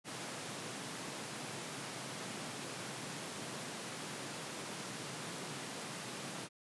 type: high-pass noise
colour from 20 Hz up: pink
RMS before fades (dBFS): -44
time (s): 0.04-6.49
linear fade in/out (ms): 50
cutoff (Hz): 120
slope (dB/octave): 48
effects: resampled to 24000 Hz